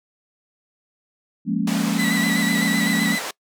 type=chord; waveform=sine; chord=Bb minor seventh; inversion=second; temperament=equal; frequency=174.61 / 207.7 / 233.1 / 277.2 Hz; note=F3 / Ab3 / Bb3 / Db4; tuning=0 / 0 / 0 / 0 cents; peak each=-25 / -23 / -25 / -26 dBFS; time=1.45-3.18 s; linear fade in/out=50 ms
type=band-pass noise; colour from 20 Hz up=pink; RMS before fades=-30 dBFS; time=1.67-3.31 s; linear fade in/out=5 ms; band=490 to 10000 Hz; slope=12 dB/octave
type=tone with vibrato; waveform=35% pulse; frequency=1976 Hz; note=B6; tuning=in tune; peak=-21 dBFS; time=1.98-3.2 s; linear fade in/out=20 ms; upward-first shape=square; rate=7.9 Hz; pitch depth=31 cents each way
effects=noise-tail reverb RT60 0.1 s tail -23 dB re dry